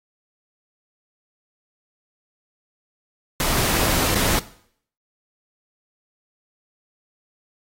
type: noise with dropouts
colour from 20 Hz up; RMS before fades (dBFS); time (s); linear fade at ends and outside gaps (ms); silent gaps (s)
pink; -21; 3.4-4.39; 1; 4.146-4.155
effects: noise-tail reverb RT60 0.6 s tail -17 dB re dry + AAC 48 kbps